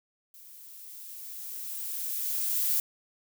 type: noise with level ramp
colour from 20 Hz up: violet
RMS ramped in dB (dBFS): -51 to -26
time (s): 0.34-2.8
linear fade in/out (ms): 2
effects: none